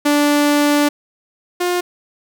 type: tone pair in turn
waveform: sawtooth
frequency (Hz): 292.1 / 355.5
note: D4 / F4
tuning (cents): -9 / +31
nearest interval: minor third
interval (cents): 340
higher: second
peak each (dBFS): -8 / -12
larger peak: first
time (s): 0.05-0.89 / 1.6-1.81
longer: first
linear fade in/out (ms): 10
effects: none